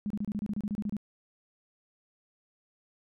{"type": "tone bursts", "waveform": "sine", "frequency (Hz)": 207.7, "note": "G#3", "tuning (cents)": 0, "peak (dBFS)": -29, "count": 13, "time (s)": [0.06, 0.967], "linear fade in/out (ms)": 0, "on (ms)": 43, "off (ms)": 29, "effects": []}